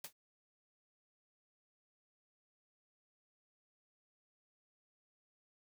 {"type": "noise with exponential decay", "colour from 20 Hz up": "white", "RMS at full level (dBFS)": -40, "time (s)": [0.04, 0.13], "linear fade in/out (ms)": 5, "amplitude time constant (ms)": 19, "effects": []}